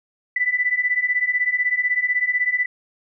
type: beating tone pair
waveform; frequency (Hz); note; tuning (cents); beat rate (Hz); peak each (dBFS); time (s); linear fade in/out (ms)
sine; 1975.5 / 1991.5; B6 / B6; 0 / +14; 16; -22 / -20; 0.36-2.66; 5
effects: none